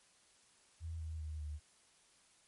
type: tone with pitch steps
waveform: sine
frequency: 82 / 79.57 / 77.22 / 74.93 Hz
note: E2 / D#2 / D#2 / D2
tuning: -9 / +39 / -13 / +35 cents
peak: -40 dBFS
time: 0.8-1.6 s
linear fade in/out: 50 ms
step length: 200 ms
effects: white hiss -68 dBFS RMS until 2.47 s + MP3 48 kbps